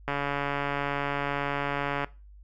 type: click train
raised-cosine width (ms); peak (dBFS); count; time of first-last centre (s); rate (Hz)
0.5; -14; 280; 0.08-2.045; 142
effects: noise-tail reverb RT60 0.3 s tail -20 dB re dry + added 50 Hz sine -47 dBFS peak until 2.43 s